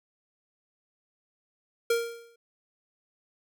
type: tone with exponential decay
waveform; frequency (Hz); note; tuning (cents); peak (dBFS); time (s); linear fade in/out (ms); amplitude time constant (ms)
square; 466.2; A#4; 0; -21; 1.9-2.36; 5; 100
effects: none